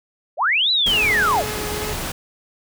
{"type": "linear two-way sweep", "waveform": "sine", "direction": "up then down", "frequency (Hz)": [486.5, 4040, 486.5], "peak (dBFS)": -15, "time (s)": [0.37, 1.44], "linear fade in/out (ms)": 50, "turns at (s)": 0.71}
{"type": "noise", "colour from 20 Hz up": "pink", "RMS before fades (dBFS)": -27, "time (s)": [0.86, 2.12], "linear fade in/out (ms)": 5}
{"type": "tone with vibrato", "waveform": "sawtooth", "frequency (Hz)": 422.2, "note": "G#4", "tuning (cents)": 29, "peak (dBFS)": -24, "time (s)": [0.93, 1.93], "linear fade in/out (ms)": 0, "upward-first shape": "sine", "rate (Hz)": 2.3, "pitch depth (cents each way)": 11}
{"effects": []}